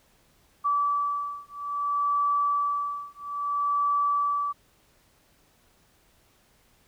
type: beating tone pair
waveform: sine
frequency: 1154 / 1154.6 Hz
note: D6 / D6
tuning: -31 / -30 cents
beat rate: 0.6 Hz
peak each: -27 dBFS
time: 0.64-4.53 s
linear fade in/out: 20 ms
effects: pink hiss -63 dBFS RMS until 6.87 s